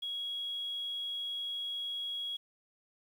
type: tone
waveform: sine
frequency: 3317 Hz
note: G#7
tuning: 3 cents flat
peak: -34 dBFS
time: 0.02-2.37 s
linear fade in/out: 10 ms
effects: tanh soft clip ceiling -30 dBFS + 10-bit